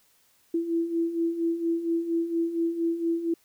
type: beating tone pair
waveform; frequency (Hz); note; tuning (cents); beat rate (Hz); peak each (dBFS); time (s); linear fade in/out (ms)
sine; 330.9 / 335.2; E4 / E4; +7 / +29; 4.3; -31 / -25; 0.54-3.34; 5
effects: white hiss -64 dBFS RMS until 3.44 s